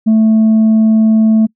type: tone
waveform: sine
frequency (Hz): 220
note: A3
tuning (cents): 0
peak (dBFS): -3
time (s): 0.06-1.47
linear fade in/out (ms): 20
effects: noise-tail reverb RT60 0.1 s tail -26 dB re dry + tanh soft clip ceiling -5 dBFS